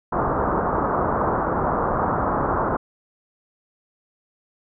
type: low-pass noise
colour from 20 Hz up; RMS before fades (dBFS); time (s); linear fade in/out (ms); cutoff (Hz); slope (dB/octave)
white; -22; 0.12-2.77; 10; 1300; 48
effects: none